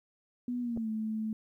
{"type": "tone with pitch glide", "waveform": "sine", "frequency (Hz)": [245.2, 218.4], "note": ["B3", "A3"], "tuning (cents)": [-12, -13], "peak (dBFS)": -31, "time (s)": [0.48, 1.33], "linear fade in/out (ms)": 2, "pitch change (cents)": -201, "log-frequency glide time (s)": [0.61, 0.89]}
{"type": "clicks", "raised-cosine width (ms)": 2, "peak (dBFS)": [-36, -27], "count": 2, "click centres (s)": [0.764, 0.774]}
{"effects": ["12-bit"]}